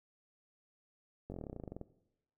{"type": "slowing click train", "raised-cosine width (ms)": 2, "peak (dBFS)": -30, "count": 17, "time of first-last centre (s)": [1.3, 1.813], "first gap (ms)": 20, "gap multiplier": 1.06, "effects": ["noise-tail reverb RT60 0.9 s tail -18 dB re dry"]}